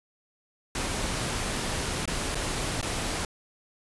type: noise with dropouts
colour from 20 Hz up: pink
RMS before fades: -30 dBFS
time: 0.75-3.25 s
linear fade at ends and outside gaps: 2 ms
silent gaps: 2.056-2.076 / 2.347-2.353 / 2.814-2.827 s
effects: resampled to 24000 Hz